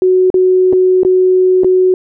sine tone with dropouts, 370 Hz, F#4, in tune, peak -6 dBFS, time 0.02-1.94 s, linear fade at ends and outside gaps 1 ms, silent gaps 0.302-0.342 / 0.727-0.732 / 1.033-1.049 / 1.635-1.645 s, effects none

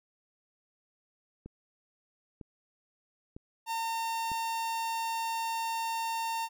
click train, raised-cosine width 3 ms, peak -31 dBFS, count 4, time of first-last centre 1.46-4.317 s, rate 1.05 Hz
45% pulse tone, 910 Hz, A#5, 42 cents flat, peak -31 dBFS, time 3.66-6.49 s, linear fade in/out 50 ms
effects none

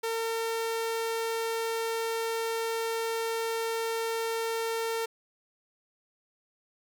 sawtooth tone, 454.3 Hz, A#4, 45 cents flat, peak -25 dBFS, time 0.03-5.06 s, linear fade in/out 10 ms, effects none

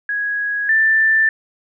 sine tone pair in turn, 1661.2 / 1772.7 Hz, G#6 / A6, 0 / +12 cents, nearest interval minor second, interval 112 cents, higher second, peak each -18 / -11 dBFS, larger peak second, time 0.09-0.69 / 0.69-1.29 s, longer neither, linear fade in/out 2 ms, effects none

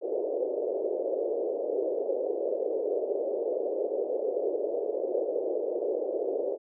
pink band-pass noise, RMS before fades -30 dBFS, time 0.01-6.58 s, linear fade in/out 50 ms, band 380 to 580 Hz, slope 48 dB/octave, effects none

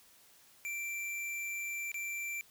square tone with dropouts, 2349 Hz, D7, in tune, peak -37 dBFS, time 0.65-2.41 s, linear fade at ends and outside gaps 0 ms, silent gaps 1.917-1.943 s, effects white hiss -62 dBFS RMS until 2.5 s

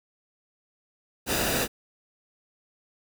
pink noise with comb filter, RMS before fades -26 dBFS, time 1.26-1.68 s, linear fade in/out 50 ms, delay 0.92 ms, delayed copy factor -0.55, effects none

